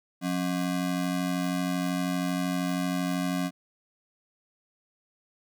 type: ring-modulated tone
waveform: square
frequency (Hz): 224.4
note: A3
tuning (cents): +34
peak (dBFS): -24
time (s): 0.21-3.51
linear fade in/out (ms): 50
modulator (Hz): 46.4
effects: none